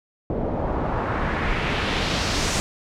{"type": "noise with low-pass filter sweep", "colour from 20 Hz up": "pink", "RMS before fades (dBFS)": -24, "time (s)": [0.3, 2.6], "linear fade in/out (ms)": 0, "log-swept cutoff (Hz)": [520, 7400], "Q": 1.4, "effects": []}